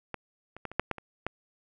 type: clicks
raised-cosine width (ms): 0.5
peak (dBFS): -19 / -28 / -20 / -27 / -9 / -14 / -26 / -15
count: 8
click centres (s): 0.143 / 0.566 / 0.653 / 0.716 / 0.796 / 0.913 / 0.983 / 1.266
effects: none